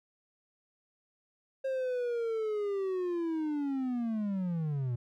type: linear sweep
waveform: triangle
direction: down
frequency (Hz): 537 to 116.6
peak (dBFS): -28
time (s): 1.64-4.96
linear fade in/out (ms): 10
effects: none